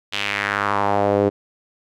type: tone with band-pass filter sweep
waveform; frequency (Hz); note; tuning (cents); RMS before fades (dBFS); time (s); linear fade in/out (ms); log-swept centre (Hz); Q
sawtooth; 101.4; G#2; -41; -20; 0.12-1.3; 20; 3200 to 410; 2.5
effects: none